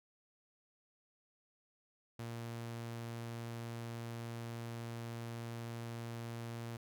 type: tone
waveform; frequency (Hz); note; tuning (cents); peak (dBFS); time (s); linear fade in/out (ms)
sawtooth; 116.54; A#2; 0; -38; 2.19-6.77; 5
effects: none